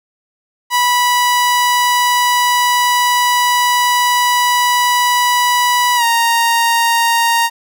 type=tone with pitch glide; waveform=sawtooth; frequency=981 to 929.7 Hz; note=B5 to A#5; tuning=-12 to -5 cents; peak=-7 dBFS; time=0.7-7.5 s; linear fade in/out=50 ms; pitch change=-93 cents; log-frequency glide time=5.96-6.04 s; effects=none